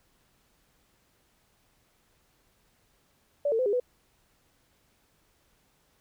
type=tone with pitch steps; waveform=sine; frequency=577 / 450.1 / 511 / 408.3 / 495.7 Hz; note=D5 / A4 / C5 / G#4 / B4; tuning=-31 / +39 / -41 / -29 / +6 cents; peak=-23 dBFS; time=3.45-3.8 s; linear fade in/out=5 ms; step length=70 ms; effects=pink hiss -68 dBFS RMS until 6 s